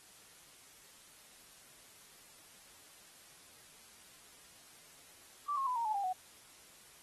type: tone with pitch steps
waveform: sine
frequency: 1164 / 1079.8 / 1001.7 / 929.2 / 862 / 799.6 / 741.8 Hz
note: D6 / C#6 / B5 / A#5 / A5 / G5 / F#5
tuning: -16 / -46 / +24 / -6 / -36 / +34 / +4 cents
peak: -32 dBFS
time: 5.48-6.131 s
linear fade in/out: 10 ms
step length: 93 ms
effects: white hiss -59 dBFS RMS until 7.02 s + AAC 32 kbps